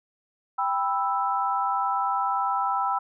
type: chord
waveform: sine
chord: E minor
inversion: first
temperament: just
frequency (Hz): 791.1 / 988.9 / 1318.5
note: G5 / B5 / E6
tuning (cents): +16 / +2 / 0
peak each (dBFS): -27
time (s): 0.58-2.99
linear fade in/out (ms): 10
effects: none